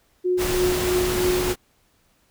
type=tone with tremolo; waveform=sine; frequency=362.6 Hz; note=F#4; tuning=35 cents flat; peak=-17 dBFS; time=0.24-1.54 s; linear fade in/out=20 ms; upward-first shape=triangle; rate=3.1 Hz; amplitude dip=60%
type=noise; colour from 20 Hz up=pink; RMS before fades=-26 dBFS; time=0.37-1.56 s; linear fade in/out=50 ms
effects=pink hiss -63 dBFS RMS until 2.3 s